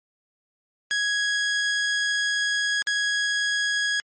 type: tone with dropouts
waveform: sawtooth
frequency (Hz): 1661.2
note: G#6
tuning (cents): 0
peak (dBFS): -18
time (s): 0.91-4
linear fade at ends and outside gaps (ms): 0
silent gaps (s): 2.821-2.871
effects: MP3 32 kbps